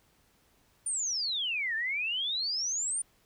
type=exponential two-way sweep; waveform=sine; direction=down then up; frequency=9397 to 1743 to 9397 Hz; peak=-29 dBFS; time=0.86-3.02 s; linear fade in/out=5 ms; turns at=1.75 s; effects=pink hiss -67 dBFS RMS until 3.25 s